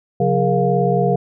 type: tone cluster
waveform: sine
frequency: 136.3 / 180.5 / 411.7 / 469.7 / 702 Hz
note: C#3 / F#3 / G#4 / A#4 / F5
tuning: -29 / -43 / -15 / +13 / +9 cents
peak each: -20 dBFS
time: 0.2-1.16 s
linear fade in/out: 5 ms
effects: none